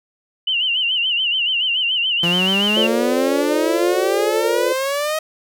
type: tone with vibrato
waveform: sine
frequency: 2925 Hz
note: F#7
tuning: 21 cents flat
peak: -16 dBFS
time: 0.47-2.87 s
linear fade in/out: 5 ms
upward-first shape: sine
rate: 7 Hz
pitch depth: 110 cents each way
type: exponential sweep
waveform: sawtooth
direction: up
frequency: 169.8 to 634 Hz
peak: -15 dBFS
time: 2.23-5.19 s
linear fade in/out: 5 ms
type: chord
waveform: sine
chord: D minor seventh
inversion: first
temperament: just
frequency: 352.4 / 440.5 / 528.6 / 587.3 Hz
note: F4 / A4 / C5 / D5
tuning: +16 / +2 / +18 / 0 cents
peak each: -23 dBFS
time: 2.76-4.73 s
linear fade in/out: 10 ms
effects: none